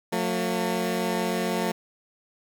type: tone pair together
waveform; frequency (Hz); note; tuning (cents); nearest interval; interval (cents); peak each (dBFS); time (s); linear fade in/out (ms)
15% pulse; 180.48 / 225.1; F#3 / A3; -43 / +40; major third; 383; -21; 0.12-1.72; 10
effects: none